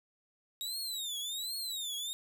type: tone with vibrato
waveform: sawtooth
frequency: 3789 Hz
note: A#7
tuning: 27 cents sharp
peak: -33 dBFS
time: 0.61-2.13 s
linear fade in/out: 0 ms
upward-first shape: triangle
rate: 1.3 Hz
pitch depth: 240 cents each way
effects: none